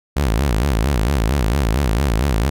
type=tone with vibrato; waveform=sawtooth; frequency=61.74 Hz; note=B1; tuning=in tune; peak=-11 dBFS; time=0.16-2.5 s; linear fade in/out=10 ms; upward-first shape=sine; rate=4.4 Hz; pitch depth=300 cents each way; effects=none